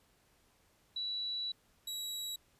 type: tone pair in turn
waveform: sine / sawtooth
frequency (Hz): 3934 / 3887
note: B7 / B7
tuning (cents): -7 / -28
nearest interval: unison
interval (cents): 21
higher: first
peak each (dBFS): -35 / -35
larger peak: neither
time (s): 0.96-1.52 / 1.87-2.36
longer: first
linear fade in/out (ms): 5
effects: pink hiss -70 dBFS RMS until 2.59 s + resampled to 32000 Hz